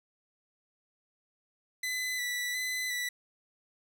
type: tone with vibrato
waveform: sawtooth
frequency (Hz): 1989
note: B6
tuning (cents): +12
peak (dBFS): -28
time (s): 1.83-3.09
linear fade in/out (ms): 5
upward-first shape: square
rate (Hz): 1.4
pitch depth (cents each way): 20
effects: none